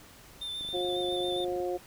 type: tone with vibrato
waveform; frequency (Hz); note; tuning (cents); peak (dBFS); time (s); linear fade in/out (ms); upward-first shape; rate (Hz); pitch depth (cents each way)
triangle; 3566; A7; +22; -33; 0.41-1.45; 10; square; 7.3; 17
type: click train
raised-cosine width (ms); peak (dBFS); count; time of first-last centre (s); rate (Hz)
2; -35; 26; 0.61-1.602; 25.2
type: harmonic tone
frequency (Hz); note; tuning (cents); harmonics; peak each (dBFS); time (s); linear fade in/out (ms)
178.9; F3; +42; 2 / 3 / 4; -31 / -35 / -37; 0.73-1.78; 20
effects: pink hiss -53 dBFS RMS until 1.86 s